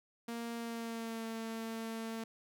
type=tone with pitch glide; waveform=sawtooth; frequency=233.1 to 225.3 Hz; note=A#3 to A3; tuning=0 to +41 cents; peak=-35 dBFS; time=0.28-2.24 s; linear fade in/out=5 ms; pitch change=-59 cents; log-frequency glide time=0.56-1.27 s; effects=none